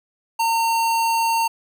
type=tone; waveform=square; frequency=913 Hz; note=A#5; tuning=36 cents flat; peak=-18 dBFS; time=0.39-1.48 s; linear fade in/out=10 ms; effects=none